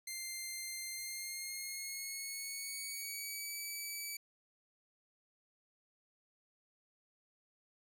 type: tone with pitch glide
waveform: 10% pulse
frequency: 2093 to 2296 Hz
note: C7 to D7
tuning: 0 to -40 cents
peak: -32 dBFS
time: 0.07-4.17 s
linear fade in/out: 5 ms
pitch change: +160 cents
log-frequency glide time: 0.92-3.57 s
effects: none